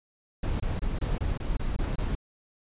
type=noise bursts; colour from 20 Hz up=brown; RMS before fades=-28 dBFS; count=9; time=0.43-2.152 s; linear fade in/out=5 ms; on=170 ms; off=24 ms; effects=resampled to 8000 Hz